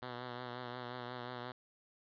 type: tone with vibrato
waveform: 5% pulse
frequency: 123.47 Hz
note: B2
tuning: in tune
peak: -31 dBFS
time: 0.02-1.52 s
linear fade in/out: 5 ms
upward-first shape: triangle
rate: 5.6 Hz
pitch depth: 45 cents each way
effects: resampled to 11025 Hz